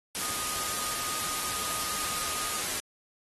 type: tone in noise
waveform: sine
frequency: 1237 Hz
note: D#6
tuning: 10 cents flat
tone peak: -39 dBFS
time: 0.21-2.6 s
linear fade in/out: 0 ms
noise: white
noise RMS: -32 dBFS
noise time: 0.15-2.8 s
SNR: -10 dB
effects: AAC 32 kbps